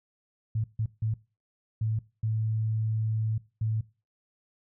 sine tone bursts at uneven times, 110 Hz, A2, in tune, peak -25 dBFS, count 6, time 0.55-0.64 / 0.79-0.86 / 1.02-1.14 / 1.81-1.99 / 2.23-3.38 / 3.61-3.81 s, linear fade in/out 5 ms, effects noise-tail reverb RT60 0.3 s tail -20 dB re dry

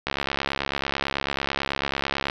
click train, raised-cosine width 0.3 ms, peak -8 dBFS, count 155, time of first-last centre 0.07-2.299 s, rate 69.1 Hz, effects resampled to 16000 Hz + 8-bit

